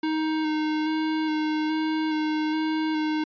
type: tone with vibrato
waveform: square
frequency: 311.1 Hz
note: D#4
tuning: in tune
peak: -24 dBFS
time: 0.03-3.24 s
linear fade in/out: 5 ms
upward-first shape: square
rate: 1.2 Hz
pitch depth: 14 cents each way
effects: resampled to 11025 Hz